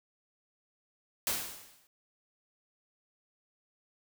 white noise with exponential decay, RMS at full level -29 dBFS, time 1.27-1.87 s, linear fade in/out 1 ms, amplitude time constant 130 ms, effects none

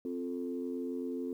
sine chord, F major, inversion second, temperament equal, 261.6 / 349.2 / 440 Hz, C4 / F4 / A4, 0 / 0 / 0 cents, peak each -36 / -40 / -40 dBFS, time 0.05-1.33 s, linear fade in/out 2 ms, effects tanh soft clip ceiling -25 dBFS + 11-bit

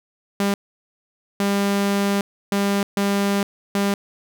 sawtooth tone bursts at uneven times, 200 Hz, G3, 35 cents sharp, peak -14 dBFS, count 5, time 0.4-0.54 / 1.4-2.21 / 2.52-2.83 / 2.97-3.43 / 3.75-3.94 s, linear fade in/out 2 ms, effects none

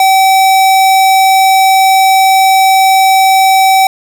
square tone, 767 Hz, G5, 38 cents flat, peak -5 dBFS, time 0-3.87 s, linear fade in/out 2 ms, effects 7-bit

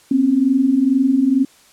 sine tone pair together, 247.8 / 270 Hz, B3 / C#4, +6 / -45 cents, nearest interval minor second, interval 149 cents, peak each -18 / -13 dBFS, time 0.11-1.45 s, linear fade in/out 5 ms, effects white hiss -50 dBFS RMS until 1.72 s + low-pass 10000 Hz 12 dB/octave

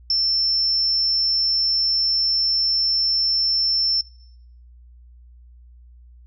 sine tone, 5360 Hz, E8, 28 cents sharp, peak -16 dBFS, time 0.1-4.01 s, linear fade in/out 2 ms, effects noise-tail reverb RT60 0.7 s tail -21 dB re dry + added 60 Hz sine -44 dBFS peak until 6.26 s

